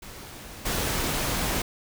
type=noise with level steps; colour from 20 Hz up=pink; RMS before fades=-42 / -27 dBFS; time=0.02-1.62 s; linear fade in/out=5 ms; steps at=0.65 s; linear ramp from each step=10 ms; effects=none